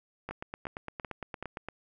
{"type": "two click trains", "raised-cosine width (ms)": 0.5, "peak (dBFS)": [-22, -22], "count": [13, 4], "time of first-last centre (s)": [[0.31, 1.686], [0.29, 1.426]], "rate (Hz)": [8.72, 2.64], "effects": []}